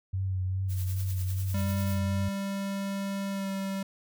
sine tone with vibrato, 94 Hz, F#2, 28 cents sharp, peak -27 dBFS, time 0.13-2.29 s, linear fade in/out 10 ms, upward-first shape triangle, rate 2.5 Hz, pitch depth 37 cents each way
blue noise with tremolo, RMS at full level -41 dBFS, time 0.68-2 s, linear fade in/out 50 ms, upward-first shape triangle, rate 10 Hz, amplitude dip 65%
square tone with pitch glide, 197 to 194.4 Hz, G3 to G3, +9 to -14 cents, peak -31 dBFS, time 1.54-3.83 s, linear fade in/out 5 ms, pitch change -23 cents, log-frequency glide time 3.31-3.49 s
effects none

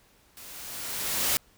white noise with level ramp, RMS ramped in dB -46 to -24 dBFS, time 0.37-1.37 s, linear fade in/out 0 ms, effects pink hiss -61 dBFS RMS until 1.57 s

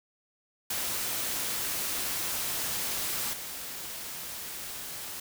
white noise with level steps, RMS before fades -32 / -39 dBFS, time 0.7-5.2 s, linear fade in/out 5 ms, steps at 3.33 s, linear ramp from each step 5 ms, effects none

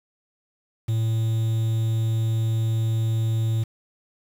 triangle tone with quantisation, 112.5 Hz, A2, 39 cents sharp, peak -18 dBFS, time 0.88-3.64 s, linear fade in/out 10 ms, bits 7, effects none

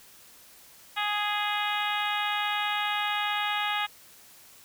harmonic tone, 415.3 Hz, G#4, in tune, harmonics 2 / 3 / 4 / 5 / 6 / 7 / 8 / 9, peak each -31 / -33 / -34 / -35 / -36 / -36 / -37 / -38 dBFS, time 0.96-3.87 s, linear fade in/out 20 ms, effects white hiss -53 dBFS RMS until 4.64 s

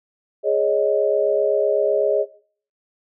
sine chord, Ab suspended fourth, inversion none, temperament equal, 415.3 / 554.4 / 622.3 Hz, Ab4 / Db5 / Eb5, 0 / 0 / 0 cents, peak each -20 dBFS, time 0.43-2.26 s, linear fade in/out 50 ms, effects noise-tail reverb RT60 0.5 s tail -18 dB re dry

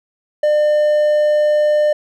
triangle tone, 600 Hz, D5, 37 cents sharp, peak -9 dBFS, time 0.43-1.93 s, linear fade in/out 5 ms, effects none

